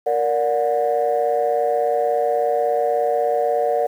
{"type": "chord", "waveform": "sine", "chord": "Bb augmented", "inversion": "none", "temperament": "just", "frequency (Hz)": [466.2, 582.7, 728.4], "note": ["Bb4", "D5", "F#5"], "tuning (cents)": [0, -14, -27], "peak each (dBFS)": -20, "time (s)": [0.06, 3.87], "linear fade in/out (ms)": 10, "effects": ["tanh soft clip ceiling -10 dBFS", "8-bit"]}